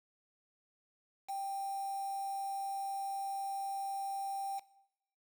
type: tone with quantisation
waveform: sine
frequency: 786 Hz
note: G5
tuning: 4 cents sharp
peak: -36 dBFS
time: 1.28-4.6 s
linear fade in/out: 20 ms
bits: 8
effects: noise-tail reverb RT60 0.8 s tail -19 dB re dry